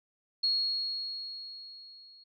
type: tone with level ramp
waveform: sine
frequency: 4309 Hz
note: C#8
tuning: 50 cents flat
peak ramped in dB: -24 to -53 dBFS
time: 0.43-2.24 s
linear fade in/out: 10 ms
effects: none